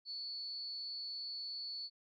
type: tone with amplitude modulation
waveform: sine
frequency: 4435 Hz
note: C#8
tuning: in tune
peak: -38 dBFS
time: 0.05-1.9 s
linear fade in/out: 50 ms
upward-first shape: sine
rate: 263 Hz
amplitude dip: 60%
effects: none